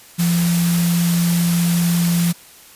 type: tone in noise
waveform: sine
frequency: 171.9 Hz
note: F3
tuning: 27 cents flat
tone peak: -14 dBFS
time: 0.18-2.33 s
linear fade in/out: 20 ms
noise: white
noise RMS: -25 dBFS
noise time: 0.18-2.33 s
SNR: +8 dB
effects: white hiss -44 dBFS RMS until 2.75 s + resampled to 32000 Hz